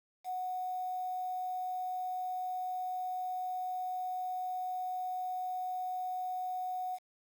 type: tone with quantisation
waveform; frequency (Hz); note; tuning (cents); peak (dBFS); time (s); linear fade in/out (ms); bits
sine; 736; F#5; -9; -34; 0.24-6.99; 50; 9
effects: none